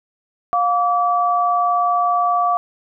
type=tone pair together; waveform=sine; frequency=708.2 / 1153 Hz; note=F5 / D6; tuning=+24 / -32 cents; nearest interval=minor sixth; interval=844 cents; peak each=-17 dBFS; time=0.53-2.57 s; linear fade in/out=0 ms; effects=none